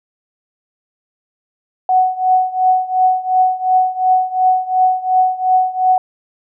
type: tone with tremolo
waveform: sine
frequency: 743 Hz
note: F#5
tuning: 7 cents sharp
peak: -7 dBFS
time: 1.89-5.98 s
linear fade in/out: 2 ms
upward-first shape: triangle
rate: 2.8 Hz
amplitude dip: 90%
effects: none